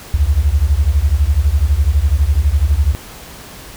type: beating tone pair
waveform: sine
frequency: 66 / 78 Hz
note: C2 / D#2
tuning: +16 / +5 cents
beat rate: 12 Hz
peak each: -13 dBFS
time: 0.14-2.95 s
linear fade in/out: 0 ms
effects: pink hiss -35 dBFS RMS until 3.76 s